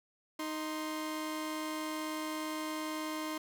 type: tone pair together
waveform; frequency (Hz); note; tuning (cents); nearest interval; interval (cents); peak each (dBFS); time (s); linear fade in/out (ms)
sawtooth; 311.1 / 1050; D#4 / C6; 0 / +6; octave + major sixth; 2106; -33 / -38; 0.39-3.38; 5
effects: none